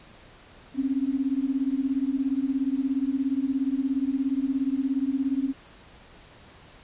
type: beating tone pair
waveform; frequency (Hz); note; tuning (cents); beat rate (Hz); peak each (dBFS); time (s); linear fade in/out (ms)
sine; 261.6 / 278.6; C4 / C#4; 0 / +9; 17; -26; 0.74-5.54; 50
effects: pink hiss -51 dBFS RMS until 6.83 s + resampled to 8000 Hz